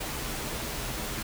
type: noise with comb filter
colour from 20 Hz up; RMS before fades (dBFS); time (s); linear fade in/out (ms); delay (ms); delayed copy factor
pink; -34; 0-1.23; 10; 11; -0.5
effects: none